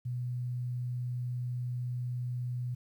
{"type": "tone", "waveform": "sine", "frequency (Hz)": 123.47, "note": "B2", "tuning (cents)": 0, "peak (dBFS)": -32, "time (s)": [0.05, 2.75], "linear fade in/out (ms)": 10, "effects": ["11-bit"]}